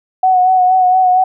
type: tone with vibrato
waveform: sine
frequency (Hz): 740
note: F#5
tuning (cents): 0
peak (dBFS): -7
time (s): 0.23-1.24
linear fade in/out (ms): 5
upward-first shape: sine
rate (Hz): 4.3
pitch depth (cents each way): 29
effects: none